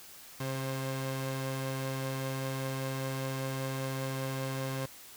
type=tone pair together; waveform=sawtooth; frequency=133.77 / 530 Hz; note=C3 / C5; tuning=+39 / +22 cents; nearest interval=2 octaves; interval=2383 cents; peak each=-30 / -36 dBFS; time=0.4-4.86 s; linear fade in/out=5 ms; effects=white hiss -51 dBFS RMS until 5.16 s